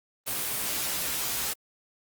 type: noise with comb filter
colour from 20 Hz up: white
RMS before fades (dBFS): -30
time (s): 0.26-1.54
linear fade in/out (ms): 20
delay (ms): 16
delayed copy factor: +0.55
effects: Opus 24 kbps